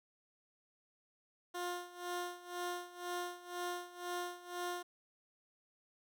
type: tone with tremolo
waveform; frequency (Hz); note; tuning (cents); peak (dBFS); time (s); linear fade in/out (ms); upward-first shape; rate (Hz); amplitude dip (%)
15% pulse; 354; F4; +23; -31; 1.54-4.83; 10; sine; 2; 85
effects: none